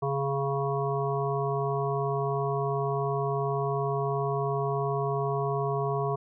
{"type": "harmonic tone", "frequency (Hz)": 138.59, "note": "C#3", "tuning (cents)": 0, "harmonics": [1, 3, 5, 7, 8], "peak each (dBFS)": [-30, -30, -33, -36, -35], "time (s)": [0.02, 6.16], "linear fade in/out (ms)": 10, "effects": []}